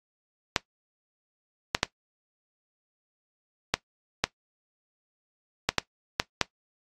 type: clicks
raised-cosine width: 0.2 ms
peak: -3 dBFS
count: 9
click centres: 0.562 / 1.749 / 1.831 / 3.74 / 4.24 / 5.69 / 5.783 / 6.199 / 6.413 s
effects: noise-tail reverb RT60 0.1 s tail -18 dB re dry + AAC 32 kbps